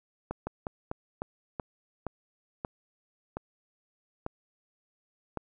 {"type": "slowing click train", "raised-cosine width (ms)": 1, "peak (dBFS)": -19, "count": 11, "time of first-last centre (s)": [0.31, 5.373], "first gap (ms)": 160, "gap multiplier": 1.24, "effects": []}